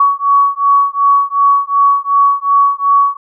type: beating tone pair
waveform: sine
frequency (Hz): 1123 / 1125.7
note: C#6 / C#6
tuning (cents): +22 / +26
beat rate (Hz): 2.7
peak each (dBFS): -11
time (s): 0-3.17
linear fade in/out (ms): 5
effects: none